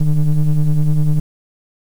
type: ring-modulated tone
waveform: triangle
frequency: 73.5 Hz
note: D2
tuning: 2 cents sharp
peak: -5 dBFS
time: 0-1.2 s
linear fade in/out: 10 ms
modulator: 78.5 Hz
effects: 7-bit